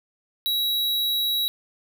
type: tone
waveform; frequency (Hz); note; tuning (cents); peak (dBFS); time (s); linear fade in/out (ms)
square; 3876; B7; -33; -22; 0.46-1.48; 0
effects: none